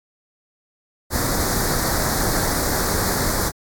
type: band-stop noise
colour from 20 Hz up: pink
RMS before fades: -21 dBFS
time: 1.1-3.52 s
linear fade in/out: 50 ms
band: 2000 to 4000 Hz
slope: 48 dB/octave
effects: AAC 64 kbps